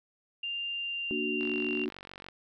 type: tone with pitch glide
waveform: sine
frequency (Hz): 2794 to 2771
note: F7 to F7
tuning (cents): 0 to -14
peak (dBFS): -32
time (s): 0.43-1.85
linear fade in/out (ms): 5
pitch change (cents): -14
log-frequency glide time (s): 0.69-1.53
type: chord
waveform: sine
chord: Bb augmented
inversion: none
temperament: equal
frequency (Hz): 233.1 / 293.7 / 370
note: Bb3 / D4 / F#4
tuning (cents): 0 / 0 / 0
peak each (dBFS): -36 / -35 / -34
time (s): 1.11-1.89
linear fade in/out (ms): 0
type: click train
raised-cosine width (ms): 0.3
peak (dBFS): -28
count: 42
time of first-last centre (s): 1.41-2.286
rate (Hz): 46.8
effects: none